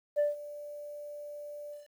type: tone with ADSR envelope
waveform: sine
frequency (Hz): 587.3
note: D5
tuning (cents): 0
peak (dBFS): -21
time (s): 0.16-1.88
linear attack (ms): 31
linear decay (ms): 160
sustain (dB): -19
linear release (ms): 160
effects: tanh soft clip ceiling -22 dBFS + 10-bit

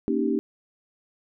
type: chord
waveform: sine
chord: Eb dominant seventh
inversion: second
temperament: equal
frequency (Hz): 233.1 / 277.2 / 311.1 / 392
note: Bb3 / Db4 / Eb4 / G4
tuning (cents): 0 / 0 / 0 / 0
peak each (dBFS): -27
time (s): 0.08-0.39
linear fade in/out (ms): 0
effects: none

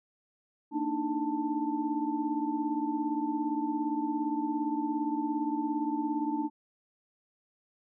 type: tone cluster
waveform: sine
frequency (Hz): 229.4 / 294.9 / 312.3 / 885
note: A#3 / D4 / D#4 / A5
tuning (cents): -28 / +7 / +7 / +10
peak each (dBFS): -39 / -31 / -34 / -35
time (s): 0.71-6.5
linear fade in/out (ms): 50
effects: none

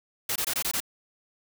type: noise bursts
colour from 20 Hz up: white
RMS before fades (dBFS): -28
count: 6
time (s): 0.29-0.803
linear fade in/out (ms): 5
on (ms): 68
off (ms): 21
effects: none

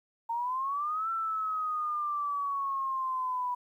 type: exponential two-way sweep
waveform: sine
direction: up then down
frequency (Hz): 911 to 1346 to 981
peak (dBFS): -29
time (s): 0.29-3.55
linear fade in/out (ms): 10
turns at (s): 1.1
effects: 11-bit

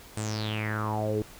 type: tone with low-pass filter sweep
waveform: sawtooth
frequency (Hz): 107.6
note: A2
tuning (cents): -38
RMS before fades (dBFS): -30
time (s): 0.17-1.22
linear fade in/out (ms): 0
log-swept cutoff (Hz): 8800 to 370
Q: 7.4
effects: pink hiss -49 dBFS RMS until 1.39 s

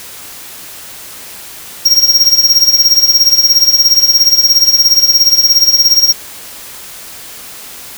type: tone with tremolo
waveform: square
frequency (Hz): 5588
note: F8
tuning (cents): 0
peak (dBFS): -3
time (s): 1.85-6.13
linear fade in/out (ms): 10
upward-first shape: sine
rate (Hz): 17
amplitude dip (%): 75
effects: white hiss -30 dBFS RMS until 7.97 s

